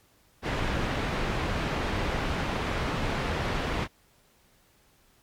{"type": "low-pass noise", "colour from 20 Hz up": "pink", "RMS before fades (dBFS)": -29, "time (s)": [0.42, 3.88], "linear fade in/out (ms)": 50, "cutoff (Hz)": 2800, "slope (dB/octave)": 12, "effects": ["pink hiss -63 dBFS RMS until 5.22 s", "MP3 96 kbps"]}